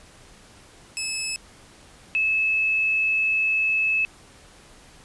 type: tone pair in turn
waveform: 15% pulse / sine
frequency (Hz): 2600 / 2600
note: E7 / E7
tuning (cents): -24 / -24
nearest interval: unison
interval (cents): 0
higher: neither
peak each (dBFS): -19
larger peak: neither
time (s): 0.97-1.36 / 2.15-4.05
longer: second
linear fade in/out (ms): 0
effects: pink hiss -50 dBFS RMS until 5.04 s + resampled to 24000 Hz

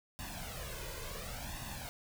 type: noise with flanger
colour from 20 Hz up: pink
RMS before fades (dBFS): -43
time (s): 0.19-1.89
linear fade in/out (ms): 0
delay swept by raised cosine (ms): 1.1 to 2.01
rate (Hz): 0.7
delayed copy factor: +0.75
effects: none

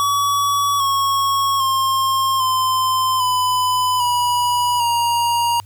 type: tone with pitch steps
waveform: square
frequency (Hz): 1135 / 1100.8 / 1067.6 / 1035.4 / 1004.2 / 973.9 / 944.5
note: C#6 / C#6 / C6 / C6 / B5 / B5 / A#5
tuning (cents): +41 / -12 / +35 / -18 / +29 / -24 / +22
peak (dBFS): -16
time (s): 0-5.6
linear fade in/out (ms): 0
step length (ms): 800
effects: added 100 Hz sine -39 dBFS peak until 5.65 s + white hiss -55 dBFS RMS until 5.65 s

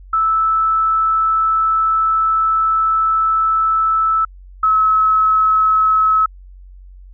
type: tone pair in turn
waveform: sine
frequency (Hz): 1313 / 1291.9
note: E6 / E6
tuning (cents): -7 / -35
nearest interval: unison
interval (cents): 28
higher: first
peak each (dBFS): -12 / -10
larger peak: second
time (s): 0.13-4.25 / 4.63-6.26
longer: first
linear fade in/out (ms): 5
effects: added 46 Hz sine -36 dBFS peak until 7.13 s

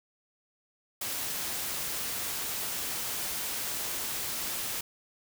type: noise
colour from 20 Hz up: white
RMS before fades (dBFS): -34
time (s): 1.01-4.81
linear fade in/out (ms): 5
effects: none

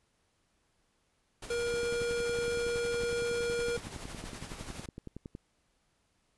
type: noise with tremolo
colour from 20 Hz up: pink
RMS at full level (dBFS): -43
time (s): 1.42-4.86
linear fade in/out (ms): 5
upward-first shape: sine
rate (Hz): 12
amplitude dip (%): 45
type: tone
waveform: square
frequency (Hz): 474.4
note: A#4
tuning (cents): +30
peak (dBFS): -31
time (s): 1.5-3.77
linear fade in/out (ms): 5
type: click train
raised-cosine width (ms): 3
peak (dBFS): -29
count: 40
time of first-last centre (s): 1.74-5.351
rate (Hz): 10.8
effects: pink hiss -74 dBFS RMS until 6.37 s + resampled to 24000 Hz

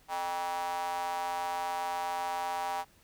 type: tone with high-pass filter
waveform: square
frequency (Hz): 87.6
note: F2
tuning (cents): +6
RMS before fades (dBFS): -34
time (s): 0.08-2.85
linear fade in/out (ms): 50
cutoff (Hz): 840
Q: 7
effects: pink hiss -63 dBFS RMS until 3.03 s

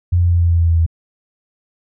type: tone with pitch steps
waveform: sine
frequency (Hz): 87.9 / 87.09 / 86.29 / 85.5 / 84.71 / 83.93 / 83.16 / 82.39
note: F2 / F2 / F2 / F2 / E2 / E2 / E2 / E2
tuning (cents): +12 / -4 / -20 / -36 / +48 / +32 / +16 / 0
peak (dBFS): -10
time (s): 0.12-0.864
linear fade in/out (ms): 10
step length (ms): 93
effects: none

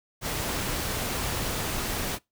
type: noise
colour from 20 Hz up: pink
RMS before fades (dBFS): -30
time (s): 0.21-2.19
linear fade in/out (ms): 50
effects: noise-tail reverb RT60 0.2 s tail -23 dB re dry

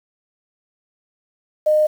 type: tone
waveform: sine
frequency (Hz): 612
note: D#5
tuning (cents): -29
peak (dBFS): -12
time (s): 1.66-1.87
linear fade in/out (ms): 10
effects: 7-bit

